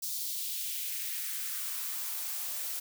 blue noise with high-pass filter sweep, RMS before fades -36 dBFS, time 0.02-2.8 s, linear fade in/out 10 ms, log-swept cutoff 4800 to 470 Hz, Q 1.7, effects none

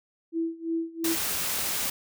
sine tone with tremolo, 329.6 Hz, E4, in tune, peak -24 dBFS, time 0.32-1.17 s, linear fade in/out 50 ms, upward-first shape sine, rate 2.9 Hz, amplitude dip 90%
white noise, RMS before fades -29 dBFS, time 1.04-1.9 s, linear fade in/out 5 ms
effects none

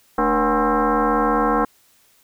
sine tone with frequency modulation, 296.6 Hz, D4, 17 cents sharp, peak -15 dBFS, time 0.18-1.65 s, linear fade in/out 5 ms, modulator 259 Hz, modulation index 4.2, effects white hiss -57 dBFS RMS until 2.23 s

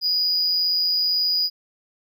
triangle tone with amplitude modulation, 4921 Hz, D#8, 20 cents flat, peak -14 dBFS, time 0.01-1.5 s, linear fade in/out 50 ms, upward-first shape sine, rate 175 Hz, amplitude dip 50%, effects tanh soft clip ceiling -13 dBFS

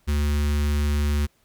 square tone with notch filter, 73.2 Hz, D2, 5 cents flat, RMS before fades -22 dBFS, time 0.07-1.27 s, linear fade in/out 20 ms, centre 650 Hz, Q 0.75, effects pink hiss -64 dBFS RMS until 1.44 s

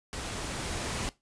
pink noise with level ramp, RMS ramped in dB -37 to -33 dBFS, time 0.13-1.09 s, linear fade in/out 0 ms, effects noise-tail reverb RT60 0.2 s tail -18 dB re dry + resampled to 22050 Hz

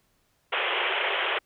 white band-pass noise, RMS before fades -27 dBFS, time 0.52-1.39 s, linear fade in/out 10 ms, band 360 to 3300 Hz, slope 96 dB/octave, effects pink hiss -69 dBFS RMS until 1.45 s

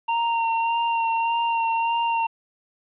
square tone with vibrato, 921 Hz, A#5, 21 cents flat, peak -21 dBFS, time 0.08-2.27 s, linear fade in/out 10 ms, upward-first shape sine, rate 1.7 Hz, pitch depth 19 cents each way, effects resampled to 8000 Hz + 9-bit

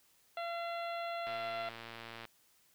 harmonic tone, 682 Hz, F5, 41 cents flat, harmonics 1 / 2 / 3 / 4 / 5 / 6, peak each -38 / -44 / -48 / -50 / -52 / -54 dBFS, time 0.37-1.69 s, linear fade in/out 2 ms
click train, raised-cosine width 0.3 ms, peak -30 dBFS, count 114, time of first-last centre 1.27-2.253 s, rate 115 Hz
effects white hiss -69 dBFS RMS until 2.74 s

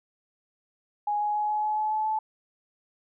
sine tone with pitch steps, 830.6 / 835.9 / 841.2 / 846.6 / 852 / 857.4 / 862.9 / 868.4 Hz, G#5 / G#5 / G#5 / G#5 / G#5 / A5 / A5 / A5, 0 / +11 / +22 / +33 / +44 / -45 / -34 / -23 cents, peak -24 dBFS, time 1.07-2.19 s, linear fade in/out 5 ms, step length 140 ms, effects none

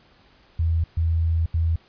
sine tone bursts at uneven times, 82.2 Hz, E2, 4 cents flat, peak -18 dBFS, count 3, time 0.59-0.84 / 0.97-1.46 / 1.54-1.76 s, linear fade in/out 5 ms, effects pink hiss -56 dBFS RMS until 1.88 s + resampled to 11025 Hz

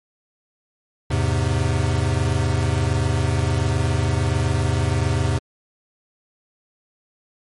square chord, E augmented, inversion none, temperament equal, 82.41 / 103.83 / 130.81 Hz, E2 / G#2 / B#2, 0 / 0 / 0 cents, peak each -23 dBFS, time 1.1-5.39 s, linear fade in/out 10 ms, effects MP3 48 kbps

